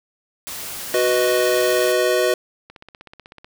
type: noise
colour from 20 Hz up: white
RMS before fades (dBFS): -31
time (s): 0.47-1.92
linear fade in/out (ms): 0
type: chord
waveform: square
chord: B major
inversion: second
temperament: equal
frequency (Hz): 370 / 493.9 / 622.3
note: F#4 / B4 / D#5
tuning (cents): 0 / 0 / 0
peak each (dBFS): -21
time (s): 0.94-2.34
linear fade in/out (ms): 2
type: click train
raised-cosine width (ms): 0.3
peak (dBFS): -25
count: 13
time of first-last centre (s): 2.7-3.445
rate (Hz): 16.1
effects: none